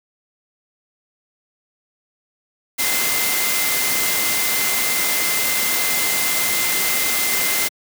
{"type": "tone in noise", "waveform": "sine", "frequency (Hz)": 2074, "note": "C7", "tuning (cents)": -16, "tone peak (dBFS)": -25, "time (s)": [2.78, 7.69], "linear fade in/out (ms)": 20, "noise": "white", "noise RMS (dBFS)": -20, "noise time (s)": [2.78, 7.69], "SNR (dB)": -8, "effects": ["high-pass 150 Hz 12 dB/octave"]}